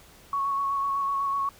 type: tone with vibrato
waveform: sine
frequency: 1108.7 Hz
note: C#6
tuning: in tune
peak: -24 dBFS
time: 0.33-1.49 s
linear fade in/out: 2 ms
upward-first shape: square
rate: 8 Hz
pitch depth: 15 cents each way
effects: pink hiss -53 dBFS RMS until 1.59 s